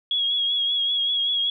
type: tone with vibrato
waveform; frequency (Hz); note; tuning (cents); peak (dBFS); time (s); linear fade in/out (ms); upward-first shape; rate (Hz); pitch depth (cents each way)
sine; 3319; G#7; -2; -20; 0.11-1.5; 2; triangle; 5.2; 41
effects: none